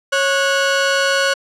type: tone pair together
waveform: sawtooth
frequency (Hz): 550 / 1466.8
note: C#5 / F#6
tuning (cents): -14 / -15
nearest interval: octave + perfect fourth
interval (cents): 1699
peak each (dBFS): -13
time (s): 0.12-1.34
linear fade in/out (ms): 10
effects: low-pass 7000 Hz 12 dB/octave